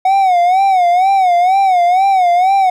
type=tone with vibrato; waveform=triangle; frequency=740 Hz; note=F#5; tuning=in tune; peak=-6 dBFS; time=0.05-2.7 s; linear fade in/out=5 ms; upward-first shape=sine; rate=2.1 Hz; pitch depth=110 cents each way; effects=none